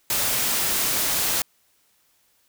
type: noise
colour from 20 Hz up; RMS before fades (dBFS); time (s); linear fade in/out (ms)
white; -23; 0.1-1.42; 2
effects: white hiss -64 dBFS RMS until 2.48 s